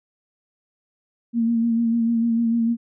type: tone with vibrato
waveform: sine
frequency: 231 Hz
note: A#3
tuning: 16 cents flat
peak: -17 dBFS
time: 1.33-2.77 s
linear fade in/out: 50 ms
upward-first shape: sine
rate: 6.7 Hz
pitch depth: 30 cents each way
effects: none